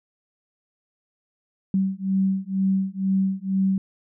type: beating tone pair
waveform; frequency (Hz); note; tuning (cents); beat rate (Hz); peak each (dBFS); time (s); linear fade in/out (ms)
sine; 191 / 193.1; G3 / G3; -45 / -26; 2.1; -23; 1.74-3.78; 2
effects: none